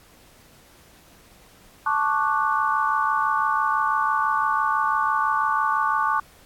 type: chord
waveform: sine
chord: D major seventh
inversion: second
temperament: equal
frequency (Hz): 880 / 1108.7 / 1174.7 / 1480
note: A5 / C#6 / D6 / F#6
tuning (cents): 0 / 0 / 0 / 0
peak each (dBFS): -25 / -24 / -24 / -27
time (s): 1.86-6.2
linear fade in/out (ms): 5
effects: pink hiss -53 dBFS RMS until 6.45 s + AAC 64 kbps